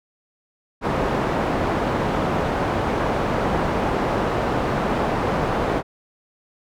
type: low-pass noise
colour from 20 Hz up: white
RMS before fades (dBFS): -22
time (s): 0.81-5.83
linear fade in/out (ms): 50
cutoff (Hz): 810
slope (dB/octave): 12
effects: none